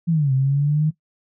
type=linear two-way sweep; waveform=sine; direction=down then up; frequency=172.9 to 130.7 to 156.7 Hz; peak=-15 dBFS; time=0.07-0.91 s; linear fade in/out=20 ms; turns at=0.33 s; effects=noise-tail reverb RT60 0.1 s tail -18 dB re dry